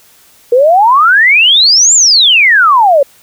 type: exponential two-way sweep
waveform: sine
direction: up then down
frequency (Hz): 466.2 to 7480 to 535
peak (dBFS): -3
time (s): 0.52-3.03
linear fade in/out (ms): 5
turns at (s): 1.94
effects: white hiss -44 dBFS RMS until 3.22 s